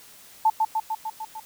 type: tone with echo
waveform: sine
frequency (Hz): 880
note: A5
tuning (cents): 0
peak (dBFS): -15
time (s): 0.45-0.5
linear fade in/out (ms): 5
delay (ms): 150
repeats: 6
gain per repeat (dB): -3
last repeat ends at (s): 1.4
effects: white hiss -49 dBFS RMS until 1.45 s